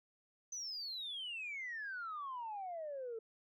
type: exponential sweep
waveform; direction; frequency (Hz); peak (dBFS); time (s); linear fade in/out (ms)
sine; down; 6190 to 438.8; -40; 0.52-3.19; 5
effects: tanh soft clip ceiling -37 dBFS